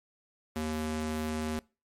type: tone with high-pass filter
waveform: square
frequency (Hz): 77.78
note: D#2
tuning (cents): 0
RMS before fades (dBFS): -33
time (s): 0.56-1.59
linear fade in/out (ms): 0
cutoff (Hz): 170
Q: 1.6
effects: noise-tail reverb RT60 0.3 s tail -23 dB re dry + MP3 64 kbps